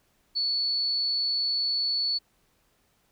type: tone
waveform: sine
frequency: 4435 Hz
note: C#8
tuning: in tune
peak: -24 dBFS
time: 0.35-2.19 s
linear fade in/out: 20 ms
effects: pink hiss -68 dBFS RMS until 3.11 s